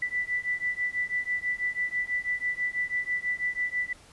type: beating tone pair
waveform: sine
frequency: 1975.5 / 1981.6 Hz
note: B6 / B6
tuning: 0 / +5 cents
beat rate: 6.1 Hz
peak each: -30 dBFS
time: 0.02-3.93 s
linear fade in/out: 5 ms
effects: pink hiss -54 dBFS RMS until 4.12 s + resampled to 24000 Hz